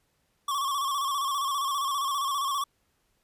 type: tone with vibrato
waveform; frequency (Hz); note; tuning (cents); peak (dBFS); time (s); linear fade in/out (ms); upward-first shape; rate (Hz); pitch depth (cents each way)
square; 1110; C#6; +2; -27; 0.48-2.64; 5; square; 15; 56
effects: pink hiss -72 dBFS RMS until 3.23 s + resampled to 32000 Hz